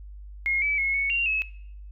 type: tone with pitch steps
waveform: sine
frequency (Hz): 2152 / 2297 / 2176 / 2214 / 2766 / 2583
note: C7 / D7 / C#7 / C#7 / F7 / E7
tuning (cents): +48 / -39 / -33 / -3 / -17 / -36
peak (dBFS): -22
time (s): 0.46-1.42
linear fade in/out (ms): 0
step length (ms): 160
effects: noise-tail reverb RT60 0.7 s tail -20 dB re dry + added 50 Hz sine -39 dBFS peak until 1.91 s